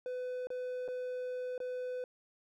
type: tone with dropouts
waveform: triangle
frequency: 502 Hz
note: B4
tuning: 28 cents sharp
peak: -34 dBFS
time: 0.06-2.04 s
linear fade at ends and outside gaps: 1 ms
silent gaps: 0.471-0.503 / 0.879-0.885 / 1.579-1.602 s
effects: none